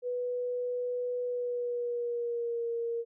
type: tone with pitch glide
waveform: sine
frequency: 492.5 to 466.2 Hz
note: B4 to A#4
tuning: -5 to 0 cents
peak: -30 dBFS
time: 0.02-3.05 s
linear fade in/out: 50 ms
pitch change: -95 cents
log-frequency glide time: 1.23-2.69 s
effects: none

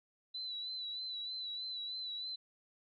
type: tone with vibrato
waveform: sine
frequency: 3982 Hz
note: B7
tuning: 14 cents sharp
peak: -39 dBFS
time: 0.34-2.36 s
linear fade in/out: 10 ms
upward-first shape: sine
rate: 3.2 Hz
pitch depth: 42 cents each way
effects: none

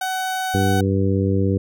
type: tone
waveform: 30% pulse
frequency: 751 Hz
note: F#5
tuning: 26 cents sharp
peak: -19 dBFS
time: 0.01-0.81 s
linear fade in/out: 5 ms
type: harmonic tone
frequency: 97.1 Hz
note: G2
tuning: 16 cents flat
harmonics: 1 / 2 / 3 / 4 / 5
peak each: -19 / -22 / -24 / -25 / -26 dBFS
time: 0.54-1.58 s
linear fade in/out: 5 ms
effects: none

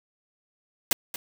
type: noise with echo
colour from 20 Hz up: white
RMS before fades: -21 dBFS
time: 0.91-0.93 s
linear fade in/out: 2 ms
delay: 230 ms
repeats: 1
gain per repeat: -13 dB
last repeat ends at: 1.16 s
effects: none

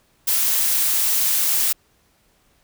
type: noise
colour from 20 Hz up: blue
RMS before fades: -19 dBFS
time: 0.27-1.73 s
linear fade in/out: 10 ms
effects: pink hiss -61 dBFS RMS until 2.63 s

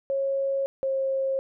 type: tone pair in turn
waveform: sine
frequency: 546 / 536.6 Hz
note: C#5 / C5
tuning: -26 / +44 cents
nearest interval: unison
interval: 30 cents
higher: first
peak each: -23 dBFS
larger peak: neither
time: 0.1-0.66 / 0.83-1.39 s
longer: neither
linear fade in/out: 0 ms
effects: none

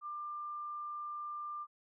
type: tone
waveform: sine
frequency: 1192 Hz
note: D6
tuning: 25 cents sharp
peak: -39 dBFS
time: 0.01-1.67 s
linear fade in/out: 50 ms
effects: none

